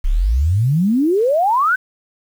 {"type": "exponential sweep", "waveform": "sine", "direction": "up", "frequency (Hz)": [30.3, 1568], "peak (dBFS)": -12, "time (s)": [0.04, 1.76], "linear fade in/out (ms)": 10, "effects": ["7-bit"]}